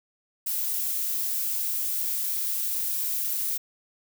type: noise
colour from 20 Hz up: violet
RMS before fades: -28 dBFS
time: 0.46-3.58 s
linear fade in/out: 10 ms
effects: none